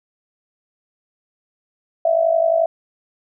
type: tone with amplitude modulation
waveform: sine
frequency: 659.3 Hz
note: E5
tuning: in tune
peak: -10 dBFS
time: 2.05-2.66 s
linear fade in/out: 5 ms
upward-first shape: sine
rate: 51.4 Hz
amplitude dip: 75%
effects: none